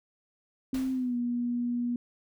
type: tone with pitch glide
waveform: sine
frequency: 261.6 to 241.3 Hz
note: C4 to B3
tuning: 0 to -40 cents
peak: -27 dBFS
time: 0.73-1.96 s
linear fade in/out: 2 ms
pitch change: -140 cents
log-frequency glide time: 0.92-1.16 s
type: noise with exponential decay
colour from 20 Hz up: pink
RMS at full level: -40 dBFS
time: 0.74-1.2 s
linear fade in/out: 5 ms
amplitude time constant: 100 ms
effects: none